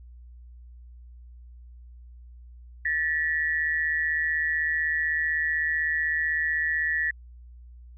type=tone pair together; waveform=sine; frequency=1762 / 1917.9 Hz; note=A6 / A#6; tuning=+2 / +49 cents; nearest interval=minor second; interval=147 cents; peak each=-26 / -26 dBFS; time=2.85-7.11 s; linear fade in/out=5 ms; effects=added 60 Hz sine -44 dBFS peak until 7.97 s